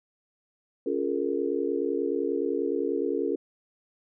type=chord; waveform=sine; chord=Bb minor seventh; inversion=first; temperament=just; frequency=279.7 / 349.6 / 419.5 / 466.2 Hz; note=Db4 / F4 / Ab4 / Bb4; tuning=+16 / +2 / +17 / 0 cents; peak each=-31 / -30 / -30 / -31 dBFS; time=0.86-3.36 s; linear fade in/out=5 ms; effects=none